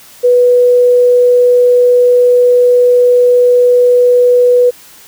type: tone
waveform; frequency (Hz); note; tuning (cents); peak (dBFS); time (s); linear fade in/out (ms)
sine; 491.8; B4; -7; -4; 0.23-4.71; 20
effects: white hiss -38 dBFS RMS until 5.07 s